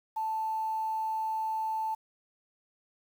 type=tone with quantisation; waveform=sine; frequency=880 Hz; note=A5; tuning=in tune; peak=-29 dBFS; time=0.16-1.95 s; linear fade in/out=10 ms; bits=9; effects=none